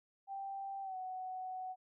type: tone with pitch glide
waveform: sine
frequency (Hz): 784 to 744.7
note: G5 to F#5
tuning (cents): 0 to +11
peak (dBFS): -40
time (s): 0.27-1.76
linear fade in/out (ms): 50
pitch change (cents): -89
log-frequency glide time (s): 0.82-0.96
effects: none